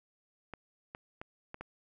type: clicks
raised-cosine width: 0.5 ms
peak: -27 dBFS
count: 5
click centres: 0.537 / 0.949 / 1.215 / 1.544 / 1.61 s
effects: none